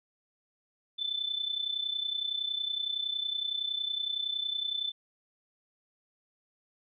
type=tone with amplitude modulation; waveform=sine; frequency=3520 Hz; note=A7; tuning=in tune; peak=-27 dBFS; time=0.98-4.92 s; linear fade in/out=20 ms; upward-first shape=sine; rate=30.8 Hz; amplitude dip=75%; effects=none